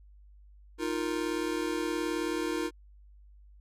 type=chord; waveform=square; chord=Eb suspended second; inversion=none; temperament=just; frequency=311.1 / 350 / 466.7 Hz; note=Eb4 / F4 / Bb4; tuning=0 / +4 / +2 cents; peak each=-34 / -34 / -37 dBFS; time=0.78-2.71 s; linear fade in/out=50 ms; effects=added 50 Hz sine -52 dBFS peak until 3.6 s + low-pass 11000 Hz 12 dB/octave